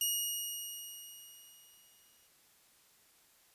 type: tone with exponential decay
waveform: 10% pulse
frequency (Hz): 2876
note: F#7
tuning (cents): -50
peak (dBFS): -21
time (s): 0.01-2.27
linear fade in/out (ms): 2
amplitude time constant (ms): 490
effects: white hiss -66 dBFS RMS until 3.54 s + resampled to 32000 Hz